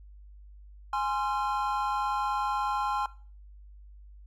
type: chord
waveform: triangle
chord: F minor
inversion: first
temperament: equal with one note detuned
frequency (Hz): 830.6 / 1046.5 / 1367.4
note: Ab5 / C6 / F6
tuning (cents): 0 / 0 / -37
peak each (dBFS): -28 / -29 / -32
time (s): 0.93-3.06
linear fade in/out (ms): 2
effects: noise-tail reverb RT60 0.4 s tail -19 dB re dry + added 50 Hz sine -47 dBFS peak until 4.26 s